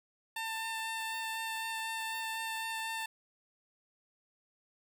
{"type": "tone with vibrato", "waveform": "15% pulse", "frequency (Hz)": 895, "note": "A5", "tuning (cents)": 29, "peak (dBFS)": -29, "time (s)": [0.36, 3.06], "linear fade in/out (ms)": 5, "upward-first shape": "sine", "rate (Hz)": 4, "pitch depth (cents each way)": 10, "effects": []}